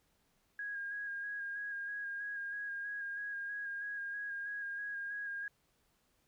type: tone with vibrato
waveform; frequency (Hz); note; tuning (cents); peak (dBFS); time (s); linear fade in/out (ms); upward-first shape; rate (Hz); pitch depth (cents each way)
sine; 1636; G#6; -26; -38; 0.59-5.48; 2; square; 3.1; 20
effects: pink hiss -75 dBFS RMS until 6.27 s